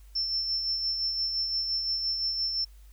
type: tone with tremolo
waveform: sine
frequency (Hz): 5360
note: E8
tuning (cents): +28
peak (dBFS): -25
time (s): 0.15-2.65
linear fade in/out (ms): 10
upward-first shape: sine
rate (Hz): 5.8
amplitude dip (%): 40
effects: added 50 Hz sine -48 dBFS peak until 2.92 s + white hiss -64 dBFS RMS until 2.92 s